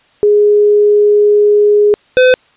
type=tone pair in turn; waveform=sine / square; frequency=415.3 / 508.3 Hz; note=G#4 / B4; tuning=0 / +50 cents; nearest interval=minor third; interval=350 cents; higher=second; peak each=-5 dBFS; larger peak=neither; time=0.23-1.94 / 2.17-2.34 s; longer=first; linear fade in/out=0 ms; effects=white hiss -50 dBFS RMS until 2.56 s + resampled to 8000 Hz